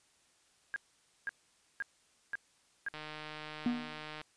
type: tone bursts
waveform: sine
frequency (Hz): 1620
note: G#6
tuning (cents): -43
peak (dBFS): -33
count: 5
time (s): 0.74-2.885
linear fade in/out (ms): 0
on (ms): 21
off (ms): 510
type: click train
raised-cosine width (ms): 0.3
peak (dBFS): -28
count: 196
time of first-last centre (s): 2.94-4.215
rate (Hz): 153
type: tone with exponential decay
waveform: triangle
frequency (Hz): 242.1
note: B3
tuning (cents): -34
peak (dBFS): -24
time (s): 3.66-4.05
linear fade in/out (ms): 2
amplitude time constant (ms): 83
effects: white hiss -69 dBFS RMS until 4.36 s + resampled to 22050 Hz